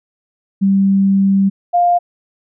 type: tone pair in turn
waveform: sine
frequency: 195.4 / 702.2 Hz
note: G3 / F5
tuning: -5 / +9 cents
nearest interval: octave + minor seventh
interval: 2214 cents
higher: second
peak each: -9 dBFS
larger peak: neither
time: 0.61-1.5 / 1.73-1.99 s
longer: first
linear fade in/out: 20 ms
effects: none